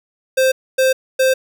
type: tone bursts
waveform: square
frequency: 523.3 Hz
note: C5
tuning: in tune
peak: -12 dBFS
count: 3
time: 0.37-1.34 s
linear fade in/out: 10 ms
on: 150 ms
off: 260 ms
effects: none